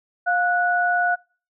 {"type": "tone pair together", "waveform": "sine", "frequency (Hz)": [708, 1471.9], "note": ["F5", "F#6"], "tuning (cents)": [23, -9], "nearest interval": "octave + minor second", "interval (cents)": 1268, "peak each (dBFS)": -20, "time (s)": [0.26, 1.16], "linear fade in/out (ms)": 20, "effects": ["noise-tail reverb RT60 0.4 s tail -26 dB re dry"]}